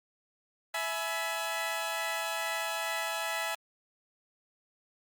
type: chord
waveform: 15% pulse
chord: E major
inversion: none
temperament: equal with one note detuned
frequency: 659.3 / 844.6 / 987.8 Hz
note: E5 / G#5 / B5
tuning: 0 / +29 / 0 cents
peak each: -29 / -29 / -33 dBFS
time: 0.74-3.55 s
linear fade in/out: 5 ms
effects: Opus 48 kbps